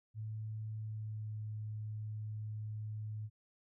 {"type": "tone with pitch glide", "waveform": "sine", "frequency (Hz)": [108.8, 107.36], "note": ["A2", "A2"], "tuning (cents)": [-19, -42], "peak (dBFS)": -39, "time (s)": [0.14, 3.3], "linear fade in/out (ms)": 50, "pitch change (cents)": -23, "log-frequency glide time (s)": [0.76, 1.34], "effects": []}